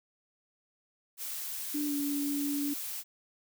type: noise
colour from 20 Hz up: blue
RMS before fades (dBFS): -38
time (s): 1.17-3.04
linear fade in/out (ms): 50
type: tone with pitch glide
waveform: sine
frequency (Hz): 293.7 to 286.7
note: D4 to D4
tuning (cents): 0 to -42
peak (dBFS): -30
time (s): 1.74-2.74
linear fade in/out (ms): 10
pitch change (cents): -42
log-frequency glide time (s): 1.87-1.93
effects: none